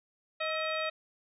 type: harmonic tone with a mistuned harmonic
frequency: 628 Hz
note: D#5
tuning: 16 cents sharp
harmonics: 1 / 2 / 3 / 4 / 5 / 6 / 7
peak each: -34 / -37 / -39 / -37 / -47 / -40 / -52 dBFS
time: 0.4-0.9 s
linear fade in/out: 10 ms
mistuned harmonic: 2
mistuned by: +67 cents
effects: none